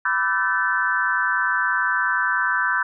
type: tone cluster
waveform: sine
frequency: 992 / 1173 / 1339 / 1530 / 1750 Hz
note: B5 / D6 / E6 / G6 / A6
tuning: +7 / -2 / +27 / -42 / -10 cents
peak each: -26 / -28 / -28 / -21 / -26 dBFS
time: 0.05-2.83 s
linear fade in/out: 5 ms
effects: none